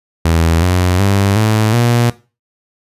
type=tone with pitch steps; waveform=sawtooth; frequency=82.41 / 90.39 / 99.14 / 108.74 / 119.27 Hz; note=E2 / F#2 / G2 / A2 / A#2; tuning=0 / -40 / +20 / -20 / +40 cents; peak=-6 dBFS; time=0.25-2.1 s; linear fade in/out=5 ms; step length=370 ms; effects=noise-tail reverb RT60 0.3 s tail -17 dB re dry + resampled to 32000 Hz